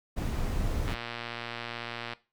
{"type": "noise", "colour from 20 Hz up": "brown", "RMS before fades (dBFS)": -30, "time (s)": [0.16, 0.95], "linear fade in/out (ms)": 20}
{"type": "click train", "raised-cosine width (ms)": 0.3, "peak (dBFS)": -20, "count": 149, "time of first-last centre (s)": [0.88, 2.134], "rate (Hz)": 118}
{"effects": ["noise-tail reverb RT60 0.3 s tail -18 dB re dry"]}